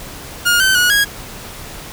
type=tone with pitch steps; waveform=sawtooth; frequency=1425 / 1538 / 1456 / 1647 Hz; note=F6 / G6 / F#6 / G#6; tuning=+34 / -33 / -28 / -15 cents; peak=-7 dBFS; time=0.45-1.05 s; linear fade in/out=20 ms; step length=150 ms; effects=pink hiss -32 dBFS RMS until 1.92 s